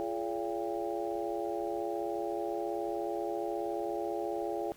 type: harmonic tone with a mistuned harmonic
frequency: 114.3 Hz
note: A#2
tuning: 34 cents flat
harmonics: 3 / 4 / 5 / 6 / 7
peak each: -37 / -38 / -39 / -40 / -40 dBFS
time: 0-4.72 s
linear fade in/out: 0 ms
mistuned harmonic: 4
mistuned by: -140 cents
effects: pink hiss -58 dBFS RMS until 4.76 s